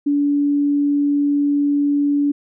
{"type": "tone", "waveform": "sine", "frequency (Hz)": 287.4, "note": "D4", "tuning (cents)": -37, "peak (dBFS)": -14, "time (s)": [0.06, 2.32], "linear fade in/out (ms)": 10, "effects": []}